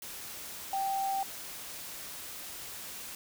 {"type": "tone in noise", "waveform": "sine", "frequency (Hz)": 781, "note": "G5", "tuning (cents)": -7, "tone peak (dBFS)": -29, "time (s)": [0.73, 1.23], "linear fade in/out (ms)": 2, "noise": "white", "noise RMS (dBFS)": -43, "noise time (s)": [0.02, 3.15], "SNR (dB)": 11, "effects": []}